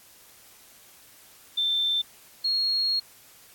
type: tone pair in turn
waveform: sine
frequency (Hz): 3558 / 4292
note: A7 / C8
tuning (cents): +19 / +43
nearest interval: minor third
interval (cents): 324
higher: second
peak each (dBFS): -22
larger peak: neither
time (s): 1.57-2.02 / 2.44-3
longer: second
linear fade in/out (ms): 10
effects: white hiss -53 dBFS RMS until 3.54 s + AAC 64 kbps